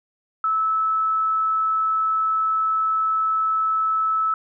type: tone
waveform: sine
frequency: 1305 Hz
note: E6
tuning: 18 cents flat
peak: -18 dBFS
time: 0.44-4.34 s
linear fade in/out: 2 ms
effects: none